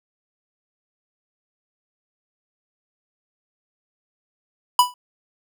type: tone with exponential decay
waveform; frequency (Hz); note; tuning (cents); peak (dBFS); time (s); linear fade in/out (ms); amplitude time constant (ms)
square; 987.8; B5; 0; -8; 4.79-4.94; 2; 32
effects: none